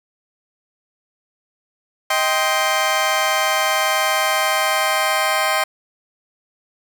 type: chord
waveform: 20% pulse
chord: C minor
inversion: first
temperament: just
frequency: 627.9 / 784.9 / 1046.5 Hz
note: Eb5 / G5 / C6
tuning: +16 / +2 / 0 cents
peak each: -16 dBFS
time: 2.1-5.64 s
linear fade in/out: 5 ms
effects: none